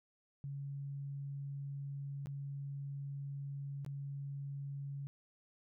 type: tone with dropouts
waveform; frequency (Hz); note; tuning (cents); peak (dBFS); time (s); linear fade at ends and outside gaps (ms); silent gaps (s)
sine; 140; C#3; +18; -40; 0.44-5.07; 0; 2.259-2.27 / 3.848-3.863
effects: none